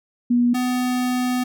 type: tone pair in turn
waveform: sine / square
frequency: 241.8 / 250.2 Hz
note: B3 / B3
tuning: -36 / +23 cents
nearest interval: minor second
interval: 59 cents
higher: second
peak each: -14 / -20 dBFS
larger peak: first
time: 0.3-0.54 / 0.54-1.44 s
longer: second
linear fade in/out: 10 ms
effects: none